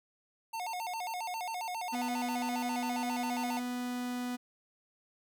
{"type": "tone with vibrato", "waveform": "square", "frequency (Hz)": 808, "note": "G#5", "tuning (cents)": -48, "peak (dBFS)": -36, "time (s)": [0.53, 3.6], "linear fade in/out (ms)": 10, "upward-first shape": "square", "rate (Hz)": 7.4, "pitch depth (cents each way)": 190}
{"type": "tone", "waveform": "45% pulse", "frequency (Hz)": 246.9, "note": "B3", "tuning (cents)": 0, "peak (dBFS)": -34, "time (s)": [1.92, 4.37], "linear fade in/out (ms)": 20}
{"effects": []}